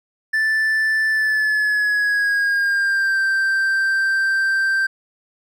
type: tone with pitch glide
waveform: triangle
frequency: 1760 to 1568 Hz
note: A6 to G6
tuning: 0 to 0 cents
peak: -14 dBFS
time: 0.33-4.87 s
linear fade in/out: 10 ms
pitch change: -200 cents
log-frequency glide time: 1.1-3.19 s
effects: none